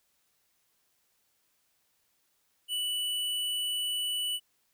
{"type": "tone", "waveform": "square", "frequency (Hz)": 2965, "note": "F#7", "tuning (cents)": 3, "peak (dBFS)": -30, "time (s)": [2.68, 4.4], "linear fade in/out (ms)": 50, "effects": ["white hiss -73 dBFS RMS until 4.73 s"]}